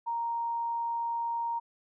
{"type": "tone", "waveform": "sine", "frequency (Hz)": 932.3, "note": "A#5", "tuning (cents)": 0, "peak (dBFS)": -29, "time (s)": [0.06, 1.6], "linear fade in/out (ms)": 20, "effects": []}